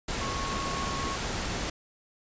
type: tone in noise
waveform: sine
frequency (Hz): 1097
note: C#6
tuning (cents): -18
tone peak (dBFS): -34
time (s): 0.21-1.16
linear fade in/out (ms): 5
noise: pink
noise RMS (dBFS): -32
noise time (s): 0.08-1.7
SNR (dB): -5
effects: resampled to 16000 Hz